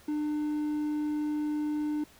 triangle tone, 300 Hz, D4, 37 cents sharp, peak -26 dBFS, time 0.08-2.04 s, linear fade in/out 5 ms, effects pink hiss -57 dBFS RMS until 2.19 s

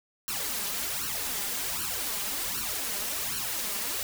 white noise with flanger, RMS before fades -32 dBFS, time 0.28-4.03 s, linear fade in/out 0 ms, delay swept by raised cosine 0.7 to 5 ms, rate 1.3 Hz, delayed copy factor +0.9, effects none

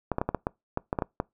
clicks, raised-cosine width 1 ms, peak -12 dBFS, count 11, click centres 0.117 / 0.184 / 0.215 / 0.29 / 0.347 / 0.469 / 0.774 / 0.929 / 0.988 / 1.022 / 1.201 s, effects noise-tail reverb RT60 0.2 s tail -25 dB re dry

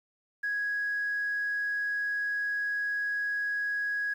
sine tone, 1661.2 Hz, G#6, in tune, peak -27 dBFS, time 0.43-4.14 s, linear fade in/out 10 ms, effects tanh soft clip ceiling -24 dBFS + 10-bit

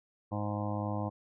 harmonic tone, 103.83 Hz, G#2, in tune, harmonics 1 / 2 / 3 / 5 / 6 / 7 / 8 / 9 / 10, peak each -35 / -38 / -40 / -42 / -43 / -43 / -44 / -45 / -45 dBFS, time 0.31-1.1 s, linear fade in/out 20 ms, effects none

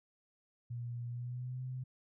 sine tone with pitch glide, 119.7 to 128.29 Hz, A#2 to C3, +46 to -34 cents, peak -38 dBFS, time 0.7-1.84 s, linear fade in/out 10 ms, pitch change +120 cents, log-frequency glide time 1.08-1.63 s, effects none

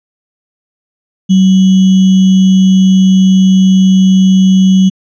sine tone with sample-and-hold, 188.9 Hz, F#3, 36 cents sharp, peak -3 dBFS, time 1.29-4.9 s, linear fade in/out 20 ms, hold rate 3150 Hz, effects resampled to 16000 Hz

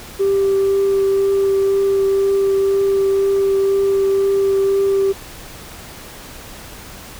sine tone with vibrato, 392 Hz, G4, in tune, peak -11 dBFS, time 0.19-5.13 s, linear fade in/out 20 ms, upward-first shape triangle, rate 2 Hz, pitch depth 9 cents each way, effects tanh soft clip ceiling -10 dBFS + pink hiss -36 dBFS RMS until 7.19 s

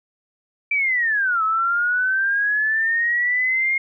sine linear two-way sweep, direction down then up, 2349 to 1284 to 2142 Hz, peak -17 dBFS, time 0.71-3.78 s, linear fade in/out 5 ms, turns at 1.43 s, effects none

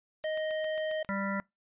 click train, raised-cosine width 0.2 ms, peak -29 dBFS, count 7, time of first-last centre 0.24-1.048 s, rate 7.43 Hz
square tone, 624 Hz, D#5, 5 cents sharp, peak -31 dBFS, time 0.24-1.03 s, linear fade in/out 5 ms
harmonic tone, 197.1 Hz, G3, 10 cents sharp, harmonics 1 / 3 / 5 / 7 / 9 / 10, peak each -33 / -38 / -40 / -37 / -43 / -40 dBFS, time 1.09-1.4 s, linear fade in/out 0 ms
effects noise-tail reverb RT60 0.2 s tail -25 dB re dry + resampled to 8000 Hz

